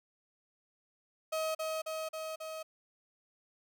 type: tone with echo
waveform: 35% pulse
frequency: 634 Hz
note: D#5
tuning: 32 cents sharp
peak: -30 dBFS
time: 1.32-1.55 s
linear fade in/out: 10 ms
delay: 270 ms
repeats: 4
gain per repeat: -2 dB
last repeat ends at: 2.63 s
effects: none